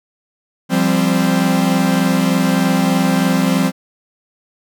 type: chord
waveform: 45% pulse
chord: F suspended second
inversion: none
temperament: equal with one note detuned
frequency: 172.71 / 196 / 261.6 Hz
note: F3 / G3 / C4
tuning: -19 / 0 / 0 cents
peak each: -17 dBFS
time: 0.69-3.72 s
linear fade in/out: 50 ms
effects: none